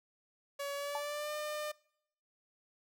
sawtooth tone with pitch glide, 565 to 602.1 Hz, C#5 to D5, +33 to +43 cents, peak -33 dBFS, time 0.59-1.72 s, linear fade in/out 10 ms, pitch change +110 cents, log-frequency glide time 0.75-1.33 s
sine tone with exponential decay, 870 Hz, A5, 20 cents flat, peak -32 dBFS, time 0.95-1.07 s, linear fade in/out 1 ms, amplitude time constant 24 ms
effects noise-tail reverb RT60 0.7 s tail -23 dB re dry

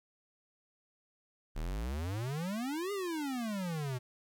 square exponential two-way sweep, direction up then down, 35.25 to 415.3 to 121.8 Hz, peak -35 dBFS, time 1.55-3.99 s, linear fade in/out 20 ms, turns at 2.92 s, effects 12-bit

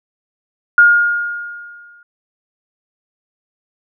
sine tone with exponential decay, 1422 Hz, F6, 31 cents sharp, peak -3 dBFS, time 0.78-2.03 s, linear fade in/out 2 ms, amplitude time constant 270 ms, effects none

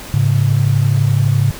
sine tone pair together, 106.64 / 138.59 Hz, G#2 / C#3, +46 / 0 cents, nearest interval perfect fourth, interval 454 cents, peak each -13 dBFS, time 0.14-1.51 s, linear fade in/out 0 ms, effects pink hiss -32 dBFS RMS until 1.59 s

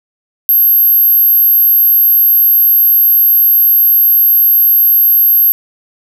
sine tone, 12544 Hz, G9, in tune, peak -5 dBFS, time 0.49-5.52 s, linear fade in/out 0 ms, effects none

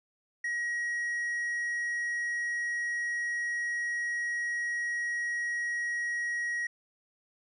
triangle tone, 1900 Hz, A#6, 33 cents sharp, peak -28 dBFS, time 0.44-6.67 s, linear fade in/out 5 ms, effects resampled to 24000 Hz

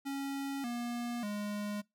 square tone with pitch steps, 276.2 / 239.1 / 206.9 Hz, C#4 / A#3 / G#3, -6 / +44 / -6 cents, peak -36 dBFS, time 0.05-1.82 s, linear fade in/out 20 ms, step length 590 ms, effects noise-tail reverb RT60 0.2 s tail -24 dB re dry

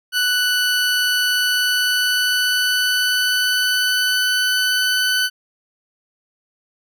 20% pulse tone with pitch glide, 1487 to 1503.4 Hz, F#6 to F#6, +8 to +27 cents, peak -11 dBFS, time 0.12-5.3 s, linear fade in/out 50 ms, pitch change +19 cents, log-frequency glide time 1.29-5.17 s, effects none

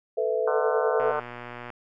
sine chord, A suspended second, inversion none, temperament equal with one note detuned, 440 / 498.5 / 659.3 Hz, A4 / B4 / E5, 0 / +16 / 0 cents, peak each -26 / -27 / -29 dBFS, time 0.17-1.12 s, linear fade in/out 10 ms
harmonic tone, 150 Hz, D3, 37 cents sharp, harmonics 3 / 4 / 5 / 6 / 7 / 8 / 9 / 10, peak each -31 / -32 / -33 / -34 / -34 / -35 / -36 / -36 dBFS, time 0.47-1.2 s, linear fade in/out 5 ms
click train, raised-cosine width 0.5 ms, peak -23 dBFS, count 86, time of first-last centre 1-1.702 s, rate 121 Hz
effects none

